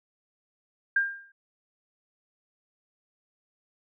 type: tone with exponential decay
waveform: sine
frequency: 1600 Hz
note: G6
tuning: 35 cents sharp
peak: -18 dBFS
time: 0.96-1.32 s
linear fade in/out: 5 ms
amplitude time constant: 77 ms
effects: none